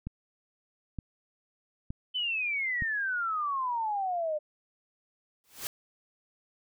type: click train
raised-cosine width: 5 ms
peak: -23 dBFS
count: 4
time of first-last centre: 0.07-2.822 s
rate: 1.09 Hz
type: exponential sweep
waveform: sine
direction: down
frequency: 3065 to 593 Hz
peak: -28 dBFS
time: 2.14-4.39 s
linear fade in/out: 20 ms
type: noise with exponential growth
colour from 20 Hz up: white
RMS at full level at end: -32 dBFS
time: 5.44-5.67 s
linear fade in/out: 0 ms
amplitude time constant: 48 ms
effects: none